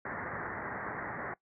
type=low-pass noise; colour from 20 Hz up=white; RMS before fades=-39 dBFS; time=0.05-1.34 s; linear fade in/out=5 ms; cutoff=2000 Hz; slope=96 dB/octave; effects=noise-tail reverb RT60 0.1 s tail -20 dB re dry + high-pass 80 Hz 12 dB/octave